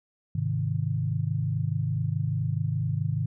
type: chord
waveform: sine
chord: Ab major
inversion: none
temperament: equal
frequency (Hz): 103.83 / 130.81 / 155.56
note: Ab2 / C3 / Eb3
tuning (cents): 0 / 0 / 0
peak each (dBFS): -29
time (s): 0.35-3.26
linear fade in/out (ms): 5
effects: none